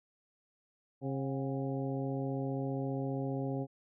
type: harmonic tone with a mistuned harmonic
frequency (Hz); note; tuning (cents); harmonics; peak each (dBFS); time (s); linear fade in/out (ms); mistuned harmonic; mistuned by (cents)
135.1; C#3; -44; 1 / 2 / 3 / 4 / 5 / 6; -36 / -37 / -41 / -42 / -47 / -49; 1.01-3.67; 50; 5; +100
effects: none